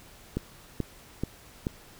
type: click train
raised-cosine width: 3 ms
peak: -15 dBFS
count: 4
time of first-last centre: 0.37-1.669 s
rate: 2.31 Hz
effects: pink hiss -52 dBFS RMS until 1.99 s